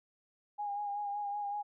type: tone with vibrato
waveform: sine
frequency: 818 Hz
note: G#5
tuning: 26 cents flat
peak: -34 dBFS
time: 0.58-1.63 s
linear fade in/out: 20 ms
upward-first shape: sine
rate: 5.3 Hz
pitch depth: 29 cents each way
effects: none